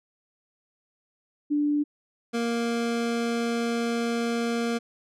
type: tone pair in turn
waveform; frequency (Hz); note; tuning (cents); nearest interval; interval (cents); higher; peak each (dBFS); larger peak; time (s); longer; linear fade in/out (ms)
sine / 25% pulse; 293.7 / 233.7; D4 / A#3; 0 / +5; major third; 395; first; -21; neither; 1.5-1.84 / 2.33-4.79; second; 20
effects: low-pass 8000 Hz 12 dB/octave